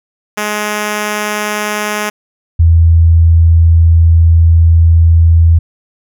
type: tone pair in turn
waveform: 5% pulse / sine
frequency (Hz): 210 / 82.76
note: G#3 / E2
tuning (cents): +19 / +7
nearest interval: octave + major third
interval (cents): 1612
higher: first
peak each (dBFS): -3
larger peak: neither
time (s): 0.37-2.1 / 2.59-5.59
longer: second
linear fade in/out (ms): 10
effects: none